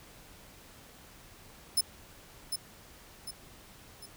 15% pulse tone with echo, 5240 Hz, E8, 11 cents flat, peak -18 dBFS, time 1.77-1.81 s, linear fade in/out 5 ms, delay 750 ms, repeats 3, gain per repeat -7 dB, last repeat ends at 4.06 s, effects pink hiss -54 dBFS RMS until 4.16 s

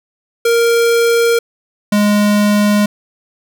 square tone pair in turn, 466.2 / 207.2 Hz, A#4 / G#3, 0 / -4 cents, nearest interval octave + major second, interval 1404 cents, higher first, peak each -10 dBFS, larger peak neither, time 0.45-1.39 / 1.92-2.86 s, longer neither, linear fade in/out 5 ms, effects none

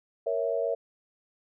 sine chord, A# diminished, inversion none, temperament equal, 466.2 / 554.4 / 659.3 Hz, A#4 / C#5 / E5, 0 / 0 / 0 cents, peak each -30 dBFS, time 0.26-0.75 s, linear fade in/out 10 ms, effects none

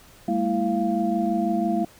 sine tone cluster, 200.9 / 226.9 / 331.3 / 693 Hz, G3 / A#3 / E4 / F5, +43 / -47 / +9 / -14 cents, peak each -26 dBFS, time 0.28-1.85 s, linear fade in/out 5 ms, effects pink hiss -51 dBFS RMS until 1.99 s

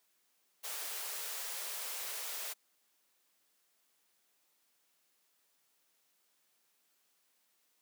white high-pass noise, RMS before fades -41 dBFS, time 0.63-2.54 s, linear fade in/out 20 ms, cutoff 400 Hz, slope 96 dB/octave, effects white hiss -75 dBFS RMS until 7.81 s + high-pass 200 Hz 12 dB/octave

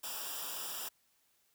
white noise with comb filter, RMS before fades -41 dBFS, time 0.03-0.89 s, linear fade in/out 10 ms, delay 0.47 ms, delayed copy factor -0.85, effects white hiss -73 dBFS RMS until 1.54 s

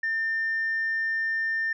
sine tone, 1800 Hz, A6, 39 cents sharp, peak -23 dBFS, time 0.03-1.73 s, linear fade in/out 5 ms, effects tanh soft clip ceiling -21 dBFS

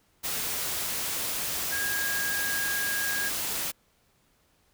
sine tone in noise, 1634 Hz, G#6, 29 cents flat, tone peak -29 dBFS, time 1.71-3.3 s, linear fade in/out 20 ms, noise white, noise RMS -31 dBFS, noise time 0.23-3.72 s, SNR -1 dB, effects pink hiss -67 dBFS RMS until 4.73 s

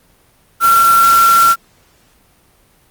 sine tone in noise, 1362 Hz, F6, 44 cents flat, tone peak -6 dBFS, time 0.6-1.56 s, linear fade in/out 50 ms, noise white, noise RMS -19 dBFS, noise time 0.6-1.56 s, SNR +10 dB, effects pink hiss -52 dBFS RMS until 2.9 s + Opus 32 kbps

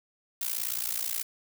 blue noise with amplitude modulation, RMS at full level -28 dBFS, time 0.41-1.23 s, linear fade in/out 5 ms, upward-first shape sine, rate 58.7 Hz, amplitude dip 90%, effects none

